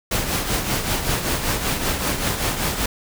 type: noise with tremolo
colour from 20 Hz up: pink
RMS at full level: -20 dBFS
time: 0.11-2.86 s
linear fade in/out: 5 ms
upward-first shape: triangle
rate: 5.2 Hz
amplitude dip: 60%
effects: none